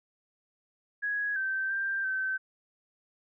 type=tone with pitch steps; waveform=sine; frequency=1664 / 1553 / 1581 / 1540 Hz; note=G#6 / G6 / G6 / G6; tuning=+3 / -17 / +14 / -31 cents; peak=-28 dBFS; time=1.02-2.38 s; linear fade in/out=20 ms; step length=340 ms; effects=none